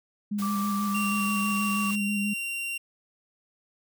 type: tone with vibrato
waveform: sine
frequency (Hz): 204.1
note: G#3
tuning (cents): -30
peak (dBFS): -26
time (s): 0.31-2.34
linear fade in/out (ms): 10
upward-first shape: square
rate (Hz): 6.2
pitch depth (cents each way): 22
type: noise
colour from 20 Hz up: white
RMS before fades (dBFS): -40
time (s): 0.38-1.96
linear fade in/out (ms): 10
type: tone with pitch glide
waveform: sine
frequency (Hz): 1170 to 1138.7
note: D6 to C#6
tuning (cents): -7 to +46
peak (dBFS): -30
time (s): 0.42-1.91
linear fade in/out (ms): 5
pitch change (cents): -47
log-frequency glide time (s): 1.05-1.34
type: tone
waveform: 45% pulse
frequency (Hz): 2760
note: F7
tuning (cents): -21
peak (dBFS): -30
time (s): 0.94-2.78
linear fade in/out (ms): 10
effects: none